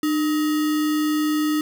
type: tone with sample-and-hold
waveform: sine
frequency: 303.5 Hz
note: D#4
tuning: 43 cents flat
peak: -18 dBFS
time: 0.03-1.61 s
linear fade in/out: 2 ms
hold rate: 1575 Hz
effects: none